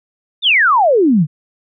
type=exponential sweep; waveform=sine; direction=down; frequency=3729 to 138.59 Hz; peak=-8 dBFS; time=0.42-1.27 s; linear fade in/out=50 ms; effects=none